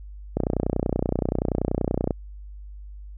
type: click train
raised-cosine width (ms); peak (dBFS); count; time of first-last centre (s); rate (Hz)
2; -9; 54; 0.37-2.108; 30.5
effects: added 50 Hz sine -37 dBFS peak until 3.17 s